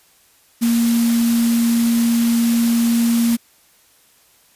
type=tone in noise; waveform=sine; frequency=233.1 Hz; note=A#3; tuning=in tune; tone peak=-13 dBFS; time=0.61-3.37 s; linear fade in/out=20 ms; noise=white; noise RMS=-27 dBFS; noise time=0.61-3.37 s; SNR=+11 dB; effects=white hiss -54 dBFS RMS until 4.55 s + resampled to 32000 Hz